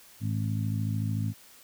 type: harmonic tone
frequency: 53.6 Hz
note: A1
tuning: 45 cents flat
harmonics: 2 / 3 / 4 / 5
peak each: -28 / -35 / -35 / -39 dBFS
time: 0.2-1.34 s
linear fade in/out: 50 ms
effects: white hiss -54 dBFS RMS until 1.63 s